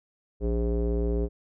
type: tone with low-pass filter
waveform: square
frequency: 57.9 Hz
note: A#1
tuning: 11 cents flat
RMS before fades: -26 dBFS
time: 0.4-1.29 s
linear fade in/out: 50 ms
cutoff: 440 Hz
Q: 4.7
effects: none